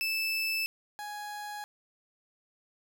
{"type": "tone pair in turn", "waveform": "30% pulse", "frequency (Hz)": [2632, 831.9], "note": ["E7", "G#5"], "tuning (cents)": [-3, 3], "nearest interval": "octave + minor sixth", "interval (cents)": 1994, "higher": "first", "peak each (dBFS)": [-26, -35], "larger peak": "first", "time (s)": [[0.01, 0.66], [0.99, 1.64]], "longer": "neither", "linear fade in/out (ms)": 0, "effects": []}